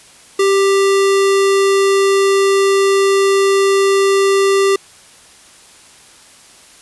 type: tone with sample-and-hold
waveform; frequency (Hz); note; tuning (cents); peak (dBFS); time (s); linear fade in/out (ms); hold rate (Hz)
sine; 392; G4; 0; -9; 0.39-4.76; 5; 1575
effects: white hiss -43 dBFS RMS until 6.81 s + resampled to 24000 Hz